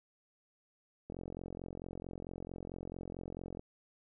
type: click train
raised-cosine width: 2 ms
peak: -30 dBFS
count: 112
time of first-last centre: 1.1-3.594 s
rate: 44.5 Hz
effects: none